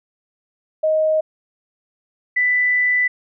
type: tone pair in turn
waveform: sine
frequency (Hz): 626 / 1987.4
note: D#5 / B6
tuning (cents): +10 / +10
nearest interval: octave + minor sixth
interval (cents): 2000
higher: second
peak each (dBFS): -14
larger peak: neither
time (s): 0.83-1.21 / 2.36-3.08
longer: second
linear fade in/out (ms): 10
effects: none